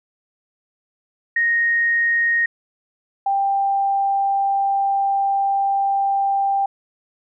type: tone pair in turn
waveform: sine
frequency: 1864.7 / 789.9 Hz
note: A#6 / G5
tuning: 0 / +13 cents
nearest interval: octave + minor third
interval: 1487 cents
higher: first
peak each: -15 / -16 dBFS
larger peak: first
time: 1.36-2.46 / 3.26-6.66 s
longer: second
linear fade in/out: 5 ms
effects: none